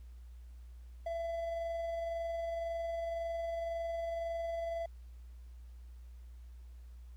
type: tone with amplitude modulation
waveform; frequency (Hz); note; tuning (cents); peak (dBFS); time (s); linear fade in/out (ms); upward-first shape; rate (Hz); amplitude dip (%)
triangle; 670; E5; +28; -32; 1.06-4.86; 5; sine; 21.9; 25
effects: added 60 Hz sine -48 dBFS peak until 7.16 s + pink hiss -72 dBFS RMS until 7.16 s